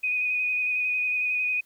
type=tone with vibrato; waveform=sine; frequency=2489 Hz; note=D#7; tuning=in tune; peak=-23 dBFS; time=0.03-1.61 s; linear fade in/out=10 ms; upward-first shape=square; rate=11 Hz; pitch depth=16 cents each way; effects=white hiss -63 dBFS RMS until 1.65 s